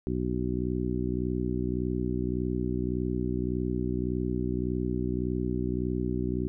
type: harmonic tone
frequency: 61.74 Hz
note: B1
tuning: in tune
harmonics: 1 / 2 / 3 / 4 / 5 / 6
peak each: -34 / -34 / -34 / -34 / -34 / -34 dBFS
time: 0.07-6.48 s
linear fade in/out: 0 ms
effects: none